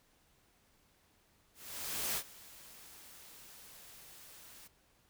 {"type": "noise with ADSR envelope", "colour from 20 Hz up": "white", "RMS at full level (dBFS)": -35, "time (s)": [1.54, 4.68], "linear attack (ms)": 620, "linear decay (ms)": 70, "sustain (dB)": -20, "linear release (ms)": 13, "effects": ["pink hiss -70 dBFS RMS until 5.09 s"]}